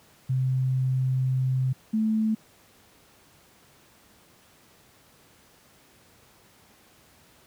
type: tone pair in turn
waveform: sine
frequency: 130 / 218.6 Hz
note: C3 / A3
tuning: -11 / -11 cents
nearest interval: major sixth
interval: 900 cents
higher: second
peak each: -21 dBFS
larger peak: neither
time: 0.29-1.73 / 1.93-2.35 s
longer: first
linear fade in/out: 10 ms
effects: pink hiss -57 dBFS RMS until 7.46 s + high-pass 80 Hz 12 dB/octave